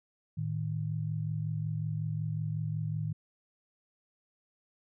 sine tone pair together, 109.7 / 155.14 Hz, A2 / D#3, -5 / -5 cents, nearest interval tritone, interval 600 cents, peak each -34 / -33 dBFS, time 0.37-3.13 s, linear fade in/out 10 ms, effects none

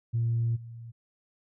sine tone with level steps, 116.1 Hz, A#2, 7 cents flat, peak -23 / -40 dBFS, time 0.13-0.92 s, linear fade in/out 20 ms, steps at 0.55 s, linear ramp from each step 20 ms, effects tanh soft clip ceiling -20 dBFS

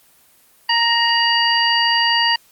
harmonic tone with a mistuned harmonic, 932.3 Hz, A#5, in tune, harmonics 1 / 2 / 3 / 5, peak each -19 / -19 / -19 / -19 dBFS, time 0.69-2.36 s, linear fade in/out 5 ms, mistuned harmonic 3, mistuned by +38 cents, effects white hiss -53 dBFS RMS until 2.51 s + Opus 24 kbps

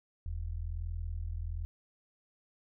sine tone pair together, 41.2 / 82.41 Hz, E1 / E2, 0 / 0 cents, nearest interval octave, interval 1200 cents, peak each -37 / -37 dBFS, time 0.26-1.65 s, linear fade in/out 0 ms, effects none

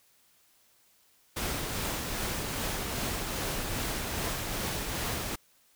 pink noise with tremolo, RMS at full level -32 dBFS, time 1.36-5.36 s, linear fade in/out 10 ms, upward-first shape triangle, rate 2.5 Hz, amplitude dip 30%, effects white hiss -65 dBFS RMS until 5.75 s

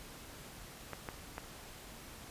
clicks, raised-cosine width 0.5 ms, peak -25 dBFS, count 3, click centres 0.933 / 1.088 / 1.381 s, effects pink hiss -51 dBFS RMS until 2.3 s + resampled to 32000 Hz

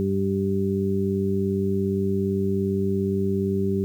harmonic tone, 97.4 Hz, G2, 11 cents flat, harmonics 1 / 2 / 3 / 4, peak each -28 / -24 / -33 / -25 dBFS, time 0-3.84 s, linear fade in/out 0 ms, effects 9-bit

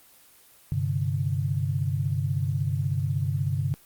sine chord, G suspended fourth, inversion none, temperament just, 98 / 130.67 / 147 Hz, G2 / C3 / D3, 0 / -2 / +2 cents, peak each -28 dBFS, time 0.72-3.74 s, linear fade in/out 0 ms, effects white hiss -55 dBFS RMS until 3.85 s + Opus 24 kbps

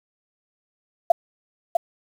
sine tone with echo, 681 Hz, F5, 44 cents flat, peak -9 dBFS, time 1.1-1.12 s, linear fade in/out 5 ms, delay 650 ms, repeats 1, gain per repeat -5 dB, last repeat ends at 1.77 s, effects 7-bit

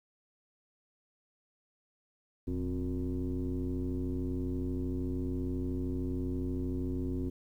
sine tone with frequency modulation, 171.4 Hz, F3, 32 cents flat, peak -30 dBFS, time 2.47-7.3 s, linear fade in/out 10 ms, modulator 93.9 Hz, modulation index 1.9, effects tanh soft clip ceiling -26 dBFS + 11-bit

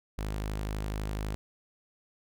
sawtooth tone, 52 Hz, G#1, 3 cents sharp, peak -28 dBFS, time 0.18-1.35 s, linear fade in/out 0 ms, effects none

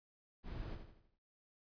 brown noise with echo, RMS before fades -44 dBFS, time 0.43-0.78 s, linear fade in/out 50 ms, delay 82 ms, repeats 5, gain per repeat -7 dB, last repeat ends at 1.19 s, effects resampled to 11025 Hz

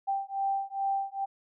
sine beating tone pair, 784 / 786.4 Hz, G5 / G5, 0 / +5 cents, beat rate 2.4 Hz, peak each -31 / -31 dBFS, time 0.07-1.26 s, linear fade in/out 20 ms, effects none

